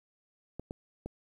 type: clicks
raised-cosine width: 2 ms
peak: -25 dBFS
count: 3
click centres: 0.596 / 0.709 / 1.06 s
effects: 10-bit